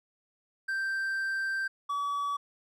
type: tone pair in turn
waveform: triangle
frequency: 1568 / 1141.1 Hz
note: G6 / C#6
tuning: 0 / +50 cents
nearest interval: tritone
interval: 550 cents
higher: first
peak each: -27 dBFS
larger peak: neither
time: 0.68-1.68 / 1.89-2.37 s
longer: first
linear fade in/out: 10 ms
effects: none